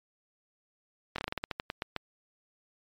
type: slowing click train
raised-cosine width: 0.3 ms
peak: -16 dBFS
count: 13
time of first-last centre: 1.16-1.963 s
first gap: 23 ms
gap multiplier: 1.18
effects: MP3 96 kbps